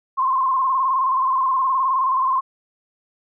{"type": "tone with vibrato", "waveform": "sine", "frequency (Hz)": 1052, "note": "C6", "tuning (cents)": 9, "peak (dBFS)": -16, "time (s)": [0.17, 2.41], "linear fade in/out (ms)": 20, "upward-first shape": "square", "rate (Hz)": 19, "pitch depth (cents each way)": 47, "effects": []}